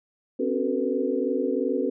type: tone cluster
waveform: sine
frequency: 257.1 / 279.8 / 374.1 / 445.4 / 492 Hz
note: C4 / C#4 / F#4 / A4 / B4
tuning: -30 / +16 / +19 / +21 / -7 cents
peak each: -29 dBFS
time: 0.39-1.9 s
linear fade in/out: 10 ms
effects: none